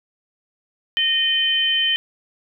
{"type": "harmonic tone", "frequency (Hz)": 615, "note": "D#5", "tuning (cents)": -20, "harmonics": [3, 4, 5], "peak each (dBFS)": [-24, -29, -17], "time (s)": [0.97, 1.96], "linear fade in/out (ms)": 0, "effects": []}